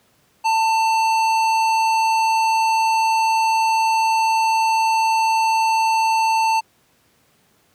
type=tone with tanh clipping; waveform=sine; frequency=892 Hz; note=A5; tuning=23 cents sharp; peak=-17 dBFS; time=0.44-6.61 s; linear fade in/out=20 ms; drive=16 dB; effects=pink hiss -59 dBFS RMS until 7.74 s + high-pass 100 Hz 12 dB/octave